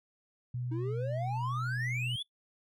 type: tone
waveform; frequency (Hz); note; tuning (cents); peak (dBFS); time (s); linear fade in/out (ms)
sine; 123.47; B2; 0; -33; 0.54-2.16; 5
type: exponential sweep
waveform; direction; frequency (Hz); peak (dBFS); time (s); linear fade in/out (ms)
triangle; up; 308.1 to 3521; -33; 0.71-2.23; 10
effects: noise-tail reverb RT60 0.1 s tail -19 dB re dry